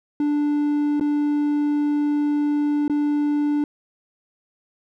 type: tone with dropouts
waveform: triangle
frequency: 293.7 Hz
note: D4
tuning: in tune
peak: -16 dBFS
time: 0.2-3.64 s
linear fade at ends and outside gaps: 2 ms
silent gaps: 0.998-1.009 / 2.88-2.897 s
effects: none